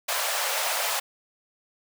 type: high-pass noise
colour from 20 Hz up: pink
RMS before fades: -27 dBFS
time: 0.08-1 s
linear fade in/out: 10 ms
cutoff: 540 Hz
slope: 48 dB/octave
effects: none